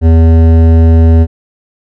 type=tone with hard clipping; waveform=sine; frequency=81.8 Hz; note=E2; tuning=13 cents flat; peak=-4 dBFS; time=0.01-1.27 s; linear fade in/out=50 ms; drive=13 dB; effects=none